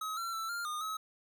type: tone with pitch steps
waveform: square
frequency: 1275 / 1359 / 1327 / 1398 / 1222 / 1283 Hz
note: D#6 / F6 / E6 / F6 / D#6 / E6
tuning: +42 / -48 / +11 / +1 / -32 / -47 cents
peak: -36 dBFS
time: 0.01-0.97 s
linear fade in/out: 5 ms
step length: 160 ms
effects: none